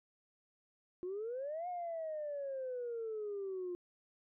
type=exponential two-way sweep; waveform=sine; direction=up then down; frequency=351 to 726 to 351 Hz; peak=-37 dBFS; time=1.03-3.75 s; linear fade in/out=0 ms; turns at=1.68 s; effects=tanh soft clip ceiling -34 dBFS